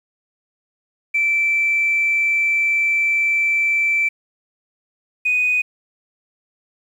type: tone pair in turn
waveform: sine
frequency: 2331 / 2489 Hz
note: D7 / D#7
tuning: -14 / 0 cents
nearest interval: minor second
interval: 114 cents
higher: second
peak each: -14 dBFS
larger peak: neither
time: 1.14-4.09 / 5.25-5.62 s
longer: first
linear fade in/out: 10 ms
effects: tanh soft clip ceiling -10 dBFS + 8-bit